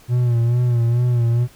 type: tone with vibrato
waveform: triangle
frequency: 120 Hz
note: B2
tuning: 49 cents flat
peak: -12 dBFS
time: 0.08-1.48 s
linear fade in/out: 50 ms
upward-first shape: sine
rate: 2.3 Hz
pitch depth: 52 cents each way
effects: pink hiss -49 dBFS RMS until 1.55 s